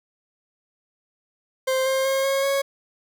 40% pulse tone with pitch steps, 523.3 / 530.3 / 537.4 / 544.6 / 551.9 Hz, C5 / C5 / C5 / C#5 / C#5, 0 / +23 / +46 / -31 / -8 cents, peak -19 dBFS, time 1.67-2.62 s, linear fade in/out 10 ms, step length 190 ms, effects 9-bit

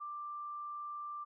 sine tone, 1181 Hz, D6, 9 cents sharp, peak -40 dBFS, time 0-1.25 s, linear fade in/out 20 ms, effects none

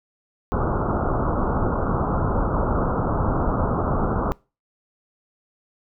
pink low-pass noise, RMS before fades -22 dBFS, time 0.52-4.32 s, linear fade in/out 0 ms, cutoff 1400 Hz, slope 96 dB/octave, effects noise-tail reverb RT60 0.3 s tail -23 dB re dry

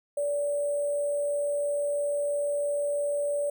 sine tone with sample-and-hold, 577 Hz, D5, 31 cents flat, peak -25 dBFS, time 0.17-3.5 s, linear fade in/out 5 ms, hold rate 8820 Hz, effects none

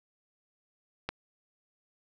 click, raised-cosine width 0.3 ms, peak -16 dBFS, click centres 1.09 s, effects none

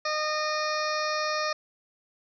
harmonic tone with a mistuned harmonic, 612 Hz, D#5, 29 cents flat, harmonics 1 / 2 / 3 / 4 / 6 / 7 / 8 / 9 / 10, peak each -31 / -30 / -34 / -37 / -44 / -38 / -40 / -37 / -47 dBFS, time 0.05-1.53 s, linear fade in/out 5 ms, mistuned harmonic 10, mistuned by -55 cents, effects none

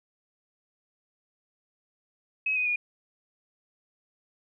sine tone with pitch steps, 2556 / 2498 / 2441 Hz, D#7 / D#7 / D#7, +46 / +6 / -34 cents, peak -24 dBFS, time 2.46-2.76 s, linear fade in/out 5 ms, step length 100 ms, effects none

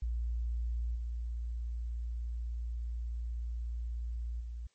sine tone with level steps, 58.27 Hz, A#1, in tune, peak -31 / -34 / -38 dBFS, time 0.02-4.67 s, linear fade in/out 5 ms, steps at 0.95 / 4.4 s, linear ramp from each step 10 ms, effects white hiss -73 dBFS RMS until 4.74 s + MP3 32 kbps

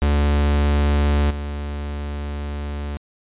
45% pulse tone with level steps, 72.6 Hz, D2, 19 cents flat, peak -15 / -25 dBFS, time 0.02-2.97 s, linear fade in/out 0 ms, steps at 1.3 s, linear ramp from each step 10 ms, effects resampled to 8000 Hz

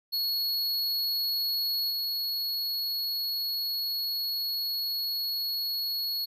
square tone with level steps, 4346 Hz, C#8, 35 cents flat, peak -27 / -29 dBFS, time 0.12-6.26 s, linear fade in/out 20 ms, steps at 1.9 s, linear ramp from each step 5 ms, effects none

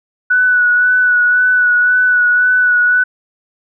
sine tone with vibrato, 1480 Hz, F#6, in tune, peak -8 dBFS, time 0.3-3.04 s, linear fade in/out 10 ms, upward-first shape sine, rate 1.9 Hz, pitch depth 23 cents each way, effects none

